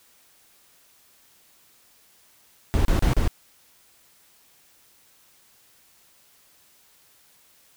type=noise bursts; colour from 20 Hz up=brown; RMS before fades=-19 dBFS; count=4; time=2.74-3.276 s; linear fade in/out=0 ms; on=110 ms; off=32 ms; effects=white hiss -58 dBFS RMS until 7.76 s